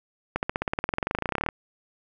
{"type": "accelerating click train", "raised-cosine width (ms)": 0.5, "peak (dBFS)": -10, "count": 27, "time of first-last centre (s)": [0.36, 1.488], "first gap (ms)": 69, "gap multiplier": 0.96, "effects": []}